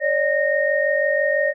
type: tone cluster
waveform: sine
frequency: 557 / 603 / 1851 Hz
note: C#5 / D5 / A#6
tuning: +8 / +46 / -13 cents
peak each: -21 dBFS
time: 0-1.54 s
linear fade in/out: 50 ms
effects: none